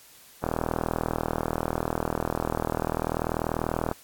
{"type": "click train", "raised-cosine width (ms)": 1, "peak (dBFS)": -11, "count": 141, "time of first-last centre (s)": [0.44, 3.914], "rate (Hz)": 40.3, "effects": ["white hiss -52 dBFS RMS until 4.03 s", "AAC 64 kbps"]}